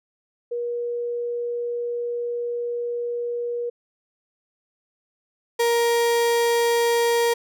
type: tone pair in turn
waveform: sine / 35% pulse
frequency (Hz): 478.1 / 469.3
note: A#4 / A#4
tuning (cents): +44 / +12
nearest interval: unison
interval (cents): 32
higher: first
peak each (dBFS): -24 / -16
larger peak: second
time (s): 0.51-3.7 / 5.59-7.34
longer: first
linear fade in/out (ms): 10
effects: none